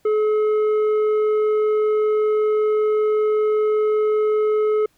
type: tone with tanh clipping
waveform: triangle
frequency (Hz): 427.4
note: G#4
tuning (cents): +50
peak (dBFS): -17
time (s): 0.05-4.86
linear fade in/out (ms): 5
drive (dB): 11
effects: pink hiss -62 dBFS RMS until 4.97 s